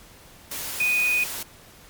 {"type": "tone in noise", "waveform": "sine", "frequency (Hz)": 2483, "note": "D#7", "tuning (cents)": -4, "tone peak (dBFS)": -19, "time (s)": [0.8, 1.24], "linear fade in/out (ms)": 5, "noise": "white", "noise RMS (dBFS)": -32, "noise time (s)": [0.51, 1.43], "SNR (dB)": 10, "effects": ["pink hiss -49 dBFS RMS until 1.89 s", "MP3 96 kbps"]}